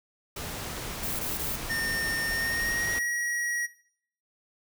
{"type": "noise", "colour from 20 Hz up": "pink", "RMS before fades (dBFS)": -36, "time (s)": [0.36, 2.99], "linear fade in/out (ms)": 5}
{"type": "noise bursts", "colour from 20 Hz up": "violet", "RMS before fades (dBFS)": -33, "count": 3, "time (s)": [1.03, 1.556], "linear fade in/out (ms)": 0, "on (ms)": 160, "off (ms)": 23}
{"type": "tone with pitch glide", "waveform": "square", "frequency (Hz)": [1821, 1907.1], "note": ["A#6", "A#6"], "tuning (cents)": [-41, 39], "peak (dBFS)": -28, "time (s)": [1.69, 3.67], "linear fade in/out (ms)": 20, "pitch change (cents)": 80, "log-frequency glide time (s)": [2.28, 3.04]}
{"effects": ["noise-tail reverb RT60 0.6 s tail -19 dB re dry"]}